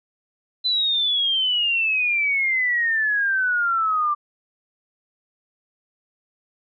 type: exponential sweep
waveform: sine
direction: down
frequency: 4044 to 1174.7 Hz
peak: -18 dBFS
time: 0.64-4.15 s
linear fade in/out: 20 ms
effects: none